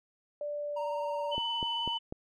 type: tone with pitch glide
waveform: sine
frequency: 587 to 581.3 Hz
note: D5 to D5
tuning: -1 to -18 cents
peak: -33 dBFS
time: 0.41-1.35 s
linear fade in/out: 2 ms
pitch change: -17 cents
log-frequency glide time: 0.56-1.15 s
type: tone with vibrato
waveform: triangle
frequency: 929 Hz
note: A#5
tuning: 6 cents flat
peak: -33 dBFS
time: 0.76-1.98 s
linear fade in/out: 10 ms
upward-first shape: sine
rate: 19 Hz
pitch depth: 31 cents each way
type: tone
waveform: sine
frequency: 3002 Hz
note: F#7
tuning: 24 cents sharp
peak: -32 dBFS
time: 1.31-1.99 s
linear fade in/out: 20 ms
type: click train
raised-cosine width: 2 ms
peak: -24 dBFS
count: 4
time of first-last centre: 1.38-2.124 s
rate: 4.03 Hz
effects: none